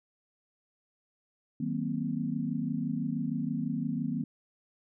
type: chord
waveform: sine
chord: C half-diminished seventh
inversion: first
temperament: just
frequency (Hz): 156.98 / 188.37 / 235.5 / 261.6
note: Eb3 / Gb3 / Bb3 / C4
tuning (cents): +16 / +31 / +18 / 0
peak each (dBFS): -35 / -37 / -33 / -35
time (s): 1.6-4.24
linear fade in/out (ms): 5
effects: none